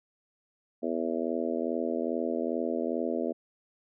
harmonic tone, 82.41 Hz, E2, in tune, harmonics 3 / 4 / 5 / 6 / 7 / 8, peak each -33 / -34 / -35 / -36 / -36 / -37 dBFS, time 0.82-3.33 s, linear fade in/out 20 ms, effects none

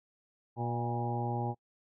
harmonic tone with a mistuned harmonic, 120 Hz, B2, 49 cents flat, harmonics 1 / 2 / 3 / 4 / 5 / 6 / 7 / 8, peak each -34 / -40 / -40 / -45 / -45 / -46 / -36 / -47 dBFS, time 0.56-1.55 s, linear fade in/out 50 ms, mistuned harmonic 7, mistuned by -44 cents, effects noise-tail reverb RT60 0.1 s tail -26 dB re dry

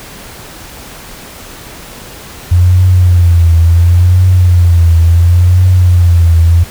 sine tone with vibrato, 87.31 Hz, F2, in tune, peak -3 dBFS, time 2.51-6.64 s, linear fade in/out 10 ms, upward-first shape triangle, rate 0.71 Hz, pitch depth 100 cents each way, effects pink hiss -30 dBFS RMS until 6.7 s

